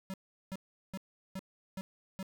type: tone bursts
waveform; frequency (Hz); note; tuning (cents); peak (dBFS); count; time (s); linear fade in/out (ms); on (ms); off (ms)
square; 190.8; G3; -47; -38; 6; 0.1-2.228; 0; 38; 380
effects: none